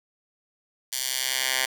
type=tone with high-pass filter sweep; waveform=10% pulse; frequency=130.2 Hz; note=C3; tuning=8 cents flat; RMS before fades=-27 dBFS; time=0.92-1.66 s; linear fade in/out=10 ms; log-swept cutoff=4900 to 1700 Hz; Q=0.81; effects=8-bit